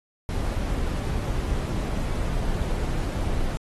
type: noise with dropouts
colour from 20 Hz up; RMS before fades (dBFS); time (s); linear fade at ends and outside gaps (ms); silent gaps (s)
brown; -26; 0.29-3.57; 0; 1.454-1.458
effects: AAC 32 kbps